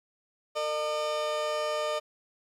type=tone pair together; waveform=30% pulse; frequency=454.5 / 605.8 Hz; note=A#4 / D#5; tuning=-44 / -46 cents; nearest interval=perfect fourth; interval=498 cents; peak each=-34 / -26 dBFS; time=0.55-2 s; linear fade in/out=20 ms; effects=low-pass 7000 Hz 12 dB/octave + 10-bit